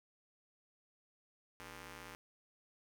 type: ring-modulated tone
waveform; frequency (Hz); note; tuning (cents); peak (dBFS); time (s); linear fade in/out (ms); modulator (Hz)
5% pulse; 182.4; F#3; -24; -35; 1.6-2.15; 0; 676
effects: none